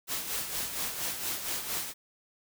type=noise with tremolo; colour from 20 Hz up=white; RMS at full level=-32 dBFS; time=0.07-1.94 s; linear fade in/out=50 ms; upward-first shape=sine; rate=4.3 Hz; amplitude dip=55%; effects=none